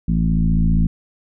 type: tone with frequency modulation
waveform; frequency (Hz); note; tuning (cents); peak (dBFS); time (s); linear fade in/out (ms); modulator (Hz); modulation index
sine; 109.9; A2; -2; -13; 0.08-0.87; 5; 55.1; 2
effects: none